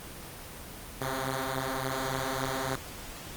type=beating tone pair; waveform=5% pulse; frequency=130.81 / 134.31 Hz; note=C3 / C3; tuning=0 / +46 cents; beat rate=3.5 Hz; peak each=-22 dBFS; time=1.01-2.76 s; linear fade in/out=2 ms; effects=pink hiss -43 dBFS RMS until 3.36 s + Opus 24 kbps